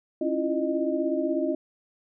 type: tone cluster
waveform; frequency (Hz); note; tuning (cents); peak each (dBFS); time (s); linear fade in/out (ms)
sine; 274.9 / 326.6 / 342.9 / 616; C#4 / E4 / F4 / D#5; -14 / -16 / -32 / -17; -29; 0.21-1.55; 5
effects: none